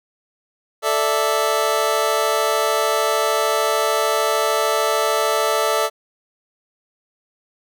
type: chord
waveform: 25% pulse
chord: A suspended fourth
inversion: none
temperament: just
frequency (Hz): 440 / 586.7 / 660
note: A4 / D5 / E5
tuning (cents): 0 / -2 / +2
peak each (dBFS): -18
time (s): 0.82-5.9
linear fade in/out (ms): 50
effects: none